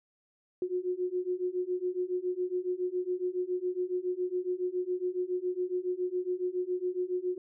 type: beating tone pair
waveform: sine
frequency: 358.9 / 366.1 Hz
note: F4 / F#4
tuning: +47 / -18 cents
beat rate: 7.2 Hz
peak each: -33 / -32 dBFS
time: 0.62-7.38 s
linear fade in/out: 2 ms
effects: none